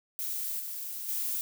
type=noise with level steps; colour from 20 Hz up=violet; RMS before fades=-34 / -38 / -32 dBFS; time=0.19-1.41 s; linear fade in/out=0 ms; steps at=0.59 / 1.08 s; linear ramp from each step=10 ms; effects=none